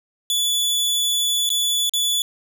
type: tone with dropouts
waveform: sawtooth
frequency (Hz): 3448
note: A7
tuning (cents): -36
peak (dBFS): -15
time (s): 0.3-2.22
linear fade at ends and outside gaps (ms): 1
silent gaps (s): 1.492-1.502 / 1.895-1.936
effects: none